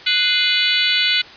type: harmonic tone with a mistuned harmonic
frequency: 493.9 Hz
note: B4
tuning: in tune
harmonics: 3 / 4 / 5 / 6 / 7 / 8 / 9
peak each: -24 / -22 / -24 / -20 / -22 / -21 / -24 dBFS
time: 0.06-1.22 s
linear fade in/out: 10 ms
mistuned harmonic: 4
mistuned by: +90 cents
effects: white hiss -39 dBFS RMS until 1.36 s + resampled to 11025 Hz